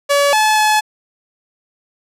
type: tone with pitch steps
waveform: sawtooth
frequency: 569 / 861 / 856 Hz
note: C#5 / A5 / A5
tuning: +45 / -38 / -48 cents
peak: -7 dBFS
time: 0.09-0.81 s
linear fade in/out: 20 ms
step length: 240 ms
effects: low-pass 12000 Hz 12 dB/octave